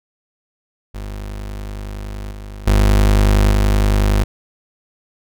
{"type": "tone with level steps", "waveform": "35% pulse", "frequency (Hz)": 50.7, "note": "G#1", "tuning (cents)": -41, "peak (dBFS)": [-24, -28, -8, -10], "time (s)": [0.94, 4.24], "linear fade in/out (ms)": 10, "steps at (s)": [2.31, 2.67, 3.51], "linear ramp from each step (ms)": 5, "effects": []}